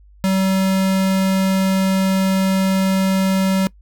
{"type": "tone", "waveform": "square", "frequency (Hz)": 190.9, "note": "G3", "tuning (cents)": -46, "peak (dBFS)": -15, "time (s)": [0.24, 3.67], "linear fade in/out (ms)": 0, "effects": ["noise-tail reverb RT60 0.1 s tail -22 dB re dry", "added 50 Hz sine -44 dBFS peak until 3.81 s"]}